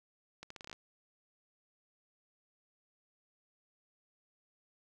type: accelerating click train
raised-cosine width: 0.2 ms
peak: -29 dBFS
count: 9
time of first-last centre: 0.43-0.729 s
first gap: 74 ms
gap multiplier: 0.79
effects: none